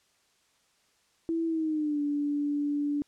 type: tone with pitch glide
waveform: sine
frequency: 329.6 to 290.3 Hz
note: E4 to D4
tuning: 0 to -20 cents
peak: -26 dBFS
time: 1.29-3.02 s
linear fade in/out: 0 ms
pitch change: -220 cents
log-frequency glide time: 1.46-2.01 s
effects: white hiss -68 dBFS RMS until 3.07 s + low-pass 8000 Hz 12 dB/octave